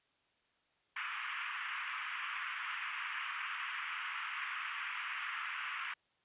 pink band-pass noise, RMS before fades -41 dBFS, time 0.96-5.94 s, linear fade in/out 5 ms, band 1100 to 2900 Hz, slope 48 dB/octave, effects white hiss -75 dBFS RMS until 6.24 s + resampled to 8000 Hz

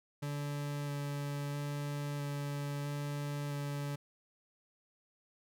40% pulse tone with vibrato, 144.1 Hz, D3, 33 cents flat, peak -35 dBFS, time 0.22-3.96 s, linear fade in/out 10 ms, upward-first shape square, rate 0.76 Hz, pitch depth 8 cents each way, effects none

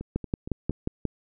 two click trains, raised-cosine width 3 ms, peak -13 / -22 dBFS, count 6 / 4, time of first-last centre 0.16-1.053 / 0.01-0.708 s, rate 5.6 / 4.3 Hz, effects none

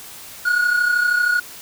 triangle tone pair together, 1445 / 1477.9 Hz, F#6 / F#6, -41 / -2 cents, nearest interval unison, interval 39 cents, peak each -14 / -21 dBFS, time 0.45-1.4 s, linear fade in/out 10 ms, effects white hiss -38 dBFS RMS until 1.61 s

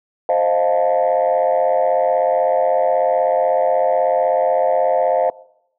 sine chord, F dominant seventh, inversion second, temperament equal, 523.3 / 622.3 / 698.5 / 880 Hz, C5 / Eb5 / F5 / A5, 0 / 0 / 0 / 0 cents, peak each -17 / -17 / -17 / -23 dBFS, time 0.29-5.3 s, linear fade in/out 2 ms, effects noise-tail reverb RT60 0.8 s tail -22 dB re dry + tanh soft clip ceiling -7 dBFS

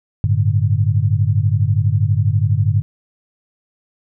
sine chord, G suspended second, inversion none, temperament just, 98 / 110.25 / 147 Hz, G2 / A2 / D3, 0 / +4 / +2 cents, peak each -16 / -16 / -20 dBFS, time 0.24-2.82 s, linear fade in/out 0 ms, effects none

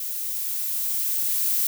violet noise with level ramp, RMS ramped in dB -30 to -22 dBFS, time 0-1.67 s, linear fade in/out 2 ms, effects none

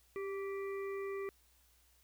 harmonic tone with a mistuned harmonic, 393.9 Hz, G4, 8 cents sharp, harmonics 1 / 3 / 5 / 6, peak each -38 / -49 / -51 / -55 dBFS, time 0.16-1.29 s, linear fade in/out 0 ms, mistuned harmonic 3, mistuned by -29 cents, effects added 60 Hz sine -70 dBFS peak until 2.03 s + white hiss -70 dBFS RMS until 2.03 s

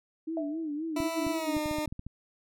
sine tone with vibrato, 308.7 Hz, D#4, 14 cents flat, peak -31 dBFS, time 0.27-1.59 s, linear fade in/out 10 ms, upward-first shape sine, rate 3.8 Hz, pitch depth 110 cents each way
sine tone with exponential decay, 654 Hz, E5, 14 cents flat, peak -29 dBFS, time 0.37-0.72 s, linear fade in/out 2 ms, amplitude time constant 75 ms
20% pulse tone with pitch glide, 329.6 to 304 Hz, E4 to D#4, 0 to -40 cents, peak -25 dBFS, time 0.96-1.86 s, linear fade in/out 5 ms, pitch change -140 cents, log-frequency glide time 1.31-1.58 s
clicks, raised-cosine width 5 ms, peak -27 dBFS, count 10, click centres 1.003 / 1.267 / 1.567 / 1.659 / 1.712 / 1.785 / 1.877 / 1.925 / 1.994 / 2.066 s
effects none

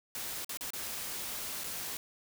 white noise with dropouts, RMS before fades -39 dBFS, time 0.15-1.97 s, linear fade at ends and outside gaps 1 ms, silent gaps 0.446-0.493 / 0.572-0.609 / 0.705-0.734 / 1.637-1.641 s, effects none

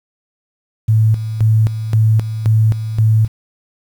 sine tone with tremolo, 110 Hz, A2, in tune, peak -8 dBFS, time 0.88-3.28 s, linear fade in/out 10 ms, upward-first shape square, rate 1.9 Hz, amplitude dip 70%, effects 7-bit

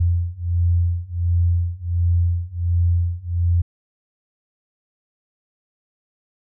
sine beating tone pair, 85.8 / 87.2 Hz, F2 / F2, -30 / -2 cents, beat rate 1.4 Hz, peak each -20 / -19 dBFS, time 0-3.62 s, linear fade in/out 10 ms, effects none

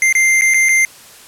square tone with dropouts, 2093 Hz, C7, in tune, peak -10 dBFS, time 0.02-0.85 s, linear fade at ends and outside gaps 1 ms, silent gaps 0.126-0.151 / 0.411-0.419 / 0.538-0.543 / 0.687-0.691 s, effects white hiss -40 dBFS RMS until 1.27 s + low-pass 12000 Hz 12 dB/octave

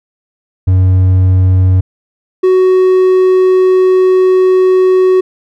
triangle tone pair in turn, 93 / 372 Hz, F#2 / F#4, +9 / +9 cents, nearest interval 2 octaves, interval 2400 cents, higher second, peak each -3 dBFS, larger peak neither, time 0.67-1.81 / 2.43-5.21 s, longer second, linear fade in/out 10 ms, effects none

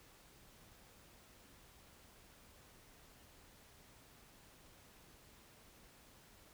silence, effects pink hiss -63 dBFS RMS until 6.53 s

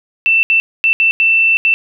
sine tone bursts at uneven times, 2672 Hz, E7, 23 cents sharp, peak -8 dBFS, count 6, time 0.26-0.43 / 0.5-0.6 / 0.84-0.93 / 1-1.11 / 1.2-1.57 / 1.65-1.74 s, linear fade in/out 0 ms, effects none

